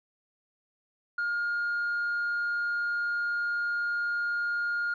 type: tone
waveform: sine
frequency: 1418 Hz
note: F6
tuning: 26 cents sharp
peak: -25 dBFS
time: 1.18-4.94 s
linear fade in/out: 5 ms
effects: tanh soft clip ceiling -25 dBFS